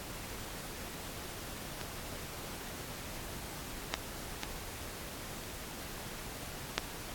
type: clicks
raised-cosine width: 0.2 ms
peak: -22 / -12 / -17 / -29 / -9 dBFS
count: 5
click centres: 1.813 / 3.94 / 4.434 / 5.437 / 6.78 s
effects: pink hiss -44 dBFS RMS until 7.14 s + AAC 64 kbps

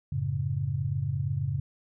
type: chord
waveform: sine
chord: F# minor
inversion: none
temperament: equal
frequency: 92.5 / 110 / 138.59 Hz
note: F#2 / A2 / C#3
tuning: 0 / 0 / 0 cents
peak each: -33 / -32 / -29 dBFS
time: 0.12-1.6 s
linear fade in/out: 5 ms
effects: none

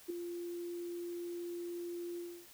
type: tone with ADSR envelope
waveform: sine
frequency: 347.1 Hz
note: F4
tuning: 11 cents flat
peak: -32 dBFS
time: 0.08-2.47 s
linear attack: 21 ms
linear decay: 4 ms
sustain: -7 dB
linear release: 300 ms
effects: white hiss -58 dBFS RMS until 2.53 s

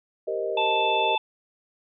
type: chord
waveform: sine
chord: C minor seventh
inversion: second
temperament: equal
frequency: 392 / 466.2 / 523.3 / 622.3 Hz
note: G4 / Bb4 / C5 / Eb5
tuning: 0 / 0 / 0 / 0 cents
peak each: -31 / -30 / -35 / -29 dBFS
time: 0.27-1.16 s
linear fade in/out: 10 ms
type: harmonic tone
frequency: 879 Hz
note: A5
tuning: 2 cents flat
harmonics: 1 / 3 / 4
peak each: -23 / -28 / -29 dBFS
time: 0.57-1.18 s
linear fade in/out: 5 ms
effects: none

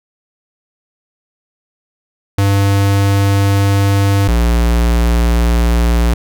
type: tone pair in turn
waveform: square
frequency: 99.3 / 58.53 Hz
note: G2 / A#1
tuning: +23 / +8 cents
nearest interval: major sixth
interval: 915 cents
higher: first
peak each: -10 dBFS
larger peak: neither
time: 2.38-4.28 / 4.28-6.14 s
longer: first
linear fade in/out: 5 ms
effects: none

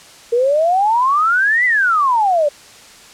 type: exponential two-way sweep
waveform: sine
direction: up then down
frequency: 460 to 2032 to 564 Hz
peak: -11 dBFS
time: 0.32-2.49 s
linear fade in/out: 10 ms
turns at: 1.65 s
effects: white hiss -41 dBFS RMS until 3.13 s + low-pass 8000 Hz 12 dB/octave

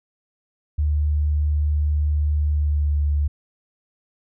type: tone with pitch glide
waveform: sine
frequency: 74.6 to 73.19 Hz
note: D2 to D2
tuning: +28 to -5 cents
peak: -17 dBFS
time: 0.78-3.28 s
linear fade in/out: 10 ms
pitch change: -33 cents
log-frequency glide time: 2.48-3.01 s
effects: none

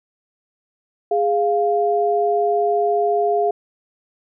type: tone pair together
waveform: sine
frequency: 413.2 / 698.5 Hz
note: G#4 / F5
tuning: -9 / 0 cents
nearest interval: major sixth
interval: 909 cents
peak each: -18 dBFS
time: 1.11-3.51 s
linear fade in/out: 5 ms
effects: none

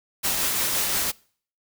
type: noise with tremolo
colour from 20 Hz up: white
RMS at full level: -23 dBFS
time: 0.23-1.12 s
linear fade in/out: 20 ms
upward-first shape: triangle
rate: 5.8 Hz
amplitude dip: 30%
effects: noise-tail reverb RT60 0.5 s tail -24 dB re dry

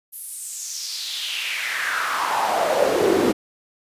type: noise with high-pass filter sweep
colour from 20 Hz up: brown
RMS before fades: -23 dBFS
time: 0.12-3.33 s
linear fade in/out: 20 ms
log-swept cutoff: 12000 to 300 Hz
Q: 3.8
effects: resampled to 32000 Hz

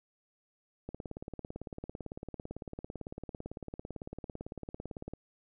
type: click train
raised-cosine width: 2 ms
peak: -27 dBFS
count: 77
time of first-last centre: 0.89-5.136 s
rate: 17.9 Hz
effects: none

